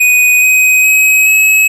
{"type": "tone with pitch steps", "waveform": "square", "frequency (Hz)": [2489, 2515, 2541, 2568], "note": ["D#7", "D#7", "D#7", "E7"], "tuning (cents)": [0, 18, 36, -46], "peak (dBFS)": -6, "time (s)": [0, 1.68], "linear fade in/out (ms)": 10, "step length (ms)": 420, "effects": []}